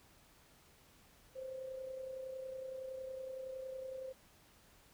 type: tone with amplitude modulation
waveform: sine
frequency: 523.3 Hz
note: C5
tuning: in tune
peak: -40 dBFS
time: 1.35-4.13 s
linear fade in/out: 20 ms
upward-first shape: sine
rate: 30.8 Hz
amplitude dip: 50%
effects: pink hiss -65 dBFS RMS until 4.93 s